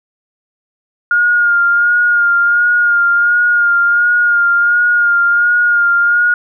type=tone with vibrato; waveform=sine; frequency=1419 Hz; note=F6; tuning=27 cents sharp; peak=-8 dBFS; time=1.11-6.34 s; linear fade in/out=2 ms; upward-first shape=sine; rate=1.4 Hz; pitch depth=28 cents each way; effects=none